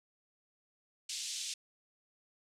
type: band-pass noise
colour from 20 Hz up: white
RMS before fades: -40 dBFS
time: 1.09-1.54 s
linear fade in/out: 5 ms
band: 2900 to 7700 Hz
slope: 24 dB/octave
effects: low-pass 12000 Hz 12 dB/octave